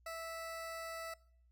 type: tone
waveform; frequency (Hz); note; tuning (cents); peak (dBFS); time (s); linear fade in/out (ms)
20% pulse; 657; E5; -6; -37; 0.06-1.14; 5
effects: noise-tail reverb RT60 0.6 s tail -23 dB re dry + added 60 Hz sine -65 dBFS peak until 1.51 s